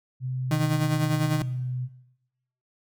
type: tone with pitch glide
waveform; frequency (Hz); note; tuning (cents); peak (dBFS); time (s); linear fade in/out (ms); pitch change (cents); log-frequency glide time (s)
sine; 128.4 to 126.19; C3 to B2; -32 to +38; -27; 0.2-1.89; 50; -30; 0.45-0.71
type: tone with tremolo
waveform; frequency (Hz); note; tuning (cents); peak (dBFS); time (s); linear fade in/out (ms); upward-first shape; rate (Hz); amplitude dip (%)
35% pulse; 154.4; D#3; -13; -19; 0.51-1.42; 2; sine; 10; 50
effects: noise-tail reverb RT60 0.9 s tail -18 dB re dry